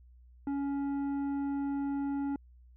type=tone with tanh clipping; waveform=sine; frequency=280 Hz; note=C#4; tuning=18 cents sharp; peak=-32 dBFS; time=0.47-2.36 s; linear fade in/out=2 ms; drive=9 dB; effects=added 61 Hz sine -54 dBFS peak until 2.76 s